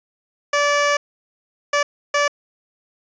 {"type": "tone bursts at uneven times", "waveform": "15% pulse", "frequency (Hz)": 579, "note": "D5", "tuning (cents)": -25, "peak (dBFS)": -9, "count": 3, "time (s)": [[0.53, 0.97], [1.73, 1.83], [2.14, 2.28]], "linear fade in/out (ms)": 5, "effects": ["resampled to 16000 Hz", "8-bit"]}